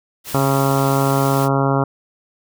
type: noise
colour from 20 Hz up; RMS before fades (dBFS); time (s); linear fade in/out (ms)
white; -30; 0.24-1.49; 50
type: harmonic tone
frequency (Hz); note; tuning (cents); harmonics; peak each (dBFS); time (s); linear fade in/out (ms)
137; C#3; -20; 1 / 2 / 3 / 4 / 5 / 6 / 7 / 8 / 9 / 10; -18 / -21 / -23 / -24 / -25 / -26 / -26 / -27 / -28 / -28; 0.34-1.84; 5
effects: none